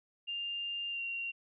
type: tone with pitch glide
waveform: sine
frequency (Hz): 2800 to 2758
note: F7 to F7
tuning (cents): +4 to -22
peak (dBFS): -35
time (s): 0.27-1.32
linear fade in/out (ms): 20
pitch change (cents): -26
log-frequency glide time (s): 0.9-1.01
effects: none